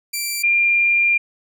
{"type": "tone pair in turn", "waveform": ["10% pulse", "sine"], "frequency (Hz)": [2349, 2394], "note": ["D7", "D7"], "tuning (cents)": [0, 33], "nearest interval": "unison", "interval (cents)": 33, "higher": "second", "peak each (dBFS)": -13, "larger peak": "neither", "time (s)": [[0.13, 0.43], [0.43, 1.18]], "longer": "second", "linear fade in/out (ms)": 10, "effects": []}